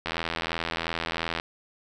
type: click train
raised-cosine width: 0.3 ms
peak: -12 dBFS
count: 112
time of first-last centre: 0.06-1.399 s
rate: 82.9 Hz
effects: none